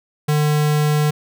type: tone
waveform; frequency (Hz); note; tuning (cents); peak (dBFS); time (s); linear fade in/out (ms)
square; 150; D3; +37; -15; 0.28-1.11; 10
effects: none